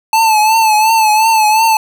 square tone with vibrato, 875 Hz, A5, 10 cents flat, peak -8 dBFS, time 0.13-1.77 s, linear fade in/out 2 ms, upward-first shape triangle, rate 2.8 Hz, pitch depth 67 cents each way, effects none

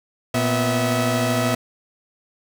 sawtooth tone cluster, 117.8 / 248.5 / 649 Hz, A#2 / B3 / E5, +19 / +11 / -27 cents, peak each -19 dBFS, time 0.34-1.55 s, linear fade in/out 5 ms, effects none

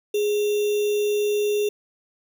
sine tone with sample-and-hold, 415.8 Hz, G#4, 2 cents sharp, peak -19 dBFS, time 0.14-1.69 s, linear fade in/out 5 ms, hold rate 3150 Hz, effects none

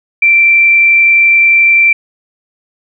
sine tone with frequency modulation, 2349 Hz, D7, in tune, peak -4 dBFS, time 0.22-1.93 s, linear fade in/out 5 ms, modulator 31.5 Hz, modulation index 0.5, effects none

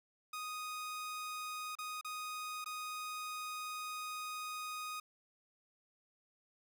sawtooth tone with dropouts, 1244.5 Hz, D#6, in tune, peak -37 dBFS, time 0.33-5 s, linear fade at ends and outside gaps 5 ms, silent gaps 1.753-1.786 / 2.012-2.046 / 2.644-2.659 s, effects none

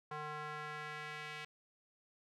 square tone with band-pass filter sweep, 151.5 Hz, D#3, 46 cents flat, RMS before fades -45 dBFS, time 0.11-1.45 s, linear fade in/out 5 ms, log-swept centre 1100 to 2400 Hz, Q 1.6, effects none

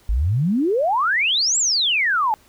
sine exponential two-way sweep, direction up then down, 48.66 to 7800 to 827 Hz, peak -16 dBFS, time 0.09-2.34 s, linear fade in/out 0 ms, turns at 1.58 s, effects pink hiss -54 dBFS RMS until 2.48 s

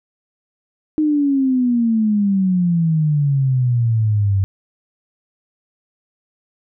sine exponential sweep, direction down, 311.1 to 95.3 Hz, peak -13 dBFS, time 0.98-4.44 s, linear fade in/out 0 ms, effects none

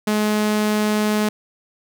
sawtooth tone, 211.9 Hz, G#3, 35 cents sharp, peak -13 dBFS, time 0.07-1.29 s, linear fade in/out 5 ms, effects none

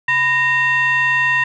sine tone with frequency modulation, 1856 Hz, A#6, 8 cents flat, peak -12 dBFS, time 0.08-1.44 s, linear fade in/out 5 ms, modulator 860 Hz, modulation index 0.81, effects tanh soft clip ceiling -8 dBFS

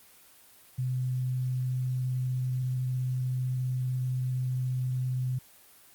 sine tone, 127.6 Hz, C3, 43 cents flat, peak -27 dBFS, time 0.78-5.39 s, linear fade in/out 10 ms, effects white hiss -56 dBFS RMS until 5.94 s + Opus 24 kbps

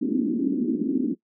pink band-pass noise, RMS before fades -24 dBFS, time 0.01-1.15 s, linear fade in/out 20 ms, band 230 to 320 Hz, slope 48 dB/octave, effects noise-tail reverb RT60 0.1 s tail -19 dB re dry

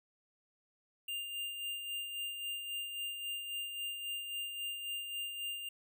square tone with tremolo, 2800 Hz, F7, 4 cents sharp, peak -37 dBFS, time 1.08-5.69 s, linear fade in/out 5 ms, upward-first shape sine, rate 3.7 Hz, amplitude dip 45%, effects none

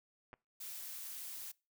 clicks, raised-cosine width 0.5 ms, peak -37 dBFS, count 2, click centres 0.331 / 0.339 s
blue noise, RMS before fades -46 dBFS, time 0.6-1.52 s, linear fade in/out 10 ms
effects noise-tail reverb RT60 0.3 s tail -24 dB re dry

